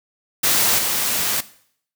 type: noise with level steps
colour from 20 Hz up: white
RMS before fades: -17 / -21 dBFS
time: 0.43-1.41 s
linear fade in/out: 10 ms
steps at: 0.78 s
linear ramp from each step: 10 ms
effects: noise-tail reverb RT60 0.6 s tail -17 dB re dry + high-pass 80 Hz 12 dB/octave